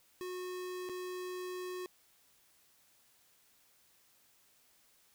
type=tone with dropouts; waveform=square; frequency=364.4 Hz; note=F#4; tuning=26 cents flat; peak=-40 dBFS; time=0.21-1.86 s; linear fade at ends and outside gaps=0 ms; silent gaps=0.89-0.896 s; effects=white hiss -68 dBFS RMS until 5.14 s